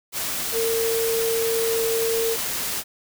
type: tone in noise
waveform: sine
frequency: 455.2 Hz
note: A#4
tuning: 41 cents flat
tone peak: -21 dBFS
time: 0.52-2.37 s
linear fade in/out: 50 ms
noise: white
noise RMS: -27 dBFS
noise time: 0.12-2.84 s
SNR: +3 dB
effects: none